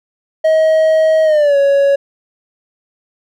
triangle tone with pitch glide, 634 to 558.3 Hz, D#5 to C#5, +32 to +12 cents, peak -6 dBFS, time 0.44-1.96 s, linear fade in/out 10 ms, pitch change -220 cents, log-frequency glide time 1.24-1.57 s, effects none

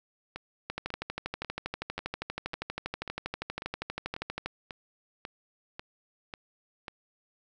two click trains, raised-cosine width 0.3 ms, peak -22 / -17 dBFS, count 13 / 48, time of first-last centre 0.36-6.882 / 0.7-4.46 s, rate 1.84 / 12.5 Hz, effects none

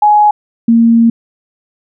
sine tone pair in turn, 838 / 230.6 Hz, G#5 / A#3, +15 / -19 cents, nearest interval octave + minor seventh, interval 2234 cents, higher first, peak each -4 dBFS, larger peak neither, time 0.02-0.31 / 0.68-1.1 s, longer second, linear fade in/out 5 ms, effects none

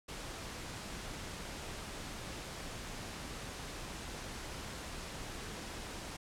pink noise, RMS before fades -44 dBFS, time 0.08-6.17 s, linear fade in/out 10 ms, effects low-pass 9000 Hz 12 dB/octave

